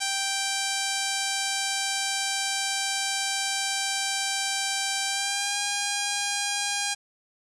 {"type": "tone with pitch glide", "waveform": "5% pulse", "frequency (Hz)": [784, 810.2], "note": ["G5", "G#5"], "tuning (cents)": [0, -43], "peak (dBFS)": -13, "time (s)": [0, 6.95], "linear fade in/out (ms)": 20, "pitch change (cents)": 57, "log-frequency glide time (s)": [5.07, 5.58], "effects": ["resampled to 22050 Hz", "9-bit"]}